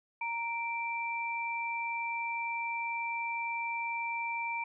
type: tone pair together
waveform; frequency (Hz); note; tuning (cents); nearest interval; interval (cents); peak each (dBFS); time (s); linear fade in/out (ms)
sine; 931 / 2346; A#5 / D7; -2 / -2; octave + major third; 1600; -35 / -35; 0.21-4.64; 5
effects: none